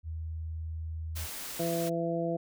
sine tone, 80.3 Hz, E2, 45 cents flat, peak -34 dBFS, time 0.03-1.28 s, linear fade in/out 50 ms
white noise, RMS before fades -40 dBFS, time 1.15-1.9 s, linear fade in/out 20 ms
harmonic tone, 168 Hz, E3, 33 cents sharp, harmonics 1 / 2 / 3 / 4, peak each -34 / -34 / -34 / -34 dBFS, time 1.59-2.37 s, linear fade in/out 10 ms
effects none

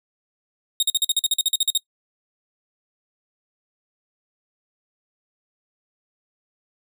sawtooth tone bursts, 3729 Hz, A#7, in tune, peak -13 dBFS, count 14, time 0.8-1.776 s, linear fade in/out 2 ms, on 27 ms, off 46 ms, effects noise-tail reverb RT60 0.1 s tail -24 dB re dry

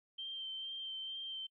sine tone with vibrato, 3136 Hz, G7, in tune, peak -40 dBFS, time 0.18-1.47 s, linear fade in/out 10 ms, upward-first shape sine, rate 2.2 Hz, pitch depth 17 cents each way, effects noise-tail reverb RT60 0.1 s tail -24 dB re dry

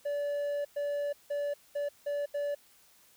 triangle tone bursts at uneven times, 577 Hz, D5, 31 cents flat, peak -28 dBFS, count 6, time 0.05-0.65 / 0.76-1.13 / 1.3-1.54 / 1.75-1.89 / 2.06-2.26 / 2.34-2.55 s, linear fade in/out 10 ms, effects white hiss -62 dBFS RMS until 3.16 s

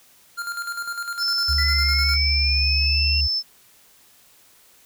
square tone with tremolo, 1396.9 Hz, F6, in tune, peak -26 dBFS, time 0.37-2.17 s, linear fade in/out 20 ms, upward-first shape square, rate 9.9 Hz, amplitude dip 55%
sine tone, 5274 Hz, E8, in tune, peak -20 dBFS, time 1.18-3.43 s, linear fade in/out 50 ms
sine tone with pitch glide, 72.3 to 71.72 Hz, D2 to D2, -27 to -40 cents, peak -20 dBFS, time 1.48-3.28 s, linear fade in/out 20 ms, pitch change -13 cents, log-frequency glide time 1.62-2.11 s
sine linear sweep, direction up, 1975.5 to 2755 Hz, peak -25 dBFS, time 1.58-3.21 s, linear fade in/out 5 ms
effects white hiss -54 dBFS RMS until 4.85 s

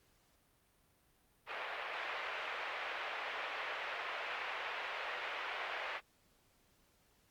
white band-pass noise, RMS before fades -42 dBFS, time 1.46-6.01 s, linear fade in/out 50 ms, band 490 to 2600 Hz, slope 24 dB/octave, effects pink hiss -72 dBFS RMS until 7.3 s + Opus 48 kbps

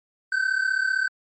triangle tone pair together, 1518 / 1553.5 Hz, F#6 / G6, +44 / -16 cents, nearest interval unison, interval 40 cents, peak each -22 dBFS, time 0.32-1.08 s, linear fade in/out 5 ms, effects MP3 32 kbps

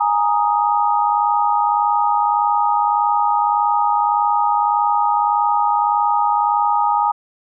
sine chord, Ab suspended second, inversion none, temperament equal, 830.6 / 932.3 / 1244.5 Hz, Ab5 / Bb5 / Eb6, 0 / 0 / 0 cents, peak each -17 / -18 / -20 dBFS, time 0-7.12 s, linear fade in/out 10 ms, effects none

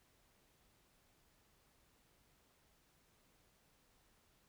silence, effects pink hiss -73 dBFS RMS until 4.48 s

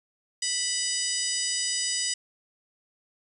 harmonic tone with a mistuned harmonic, 987.8 Hz, B5, in tune, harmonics 2 / 3 / 4 / 5 / 6 / 7 / 8 / 9, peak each -37 / -34 / -40 / -31 / -35 / -38 / -31 / -36 dBFS, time 0.42-2.14 s, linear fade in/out 5 ms, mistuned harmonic 4, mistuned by -90 cents, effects 10-bit

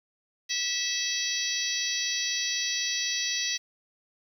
harmonic tone, 652 Hz, E5, 19 cents flat, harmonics 3 / 4 / 5 / 6 / 7 / 8 / 9, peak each -35 / -36 / -36 / -33 / -35 / -36 / -33 dBFS, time 0.49-3.58 s, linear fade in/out 20 ms, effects 9-bit

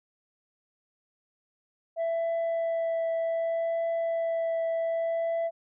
sine tone with vibrato, 663 Hz, E5, 10 cents sharp, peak -23 dBFS, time 1.96-5.51 s, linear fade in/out 50 ms, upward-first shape triangle, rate 0.65 Hz, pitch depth 10 cents each way, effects tanh soft clip ceiling -25 dBFS

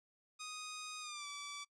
10% pulse tone with pitch glide, 1244.5 to 1154.5 Hz, D#6 to D6, 0 to -30 cents, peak -36 dBFS, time 0.39-1.65 s, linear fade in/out 20 ms, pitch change -130 cents, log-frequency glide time 1-1.27 s, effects noise-tail reverb RT60 0.1 s tail -23 dB re dry + resampled to 22050 Hz

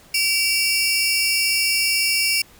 sawtooth tone cluster, 2300 / 2746 / 5180 Hz, D7 / F7 / E8, -37 / -30 / -31 cents, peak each -19 dBFS, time 0.14-2.42 s, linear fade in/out 5 ms, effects pink hiss -49 dBFS RMS until 2.59 s

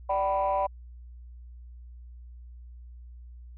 sine chord, G major, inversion second, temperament equal with one note detuned, 587.3 / 766.1 / 987.8 Hz, D5 / G5 / B5, 0 / -40 / 0 cents, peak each -27 dBFS, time 0.09-0.67 s, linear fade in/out 10 ms, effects tanh soft clip ceiling -18 dBFS + added 60 Hz sine -43 dBFS peak until 3.57 s

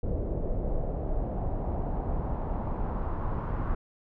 brown noise with low-pass filter sweep, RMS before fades -30 dBFS, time 0.03-3.75 s, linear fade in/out 5 ms, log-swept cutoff 520 to 1200 Hz, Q 2.4, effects none

